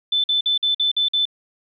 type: tone bursts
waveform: sine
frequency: 3520 Hz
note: A7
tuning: in tune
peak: -16 dBFS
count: 7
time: 0.12-1.254 s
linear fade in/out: 5 ms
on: 120 ms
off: 49 ms
effects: none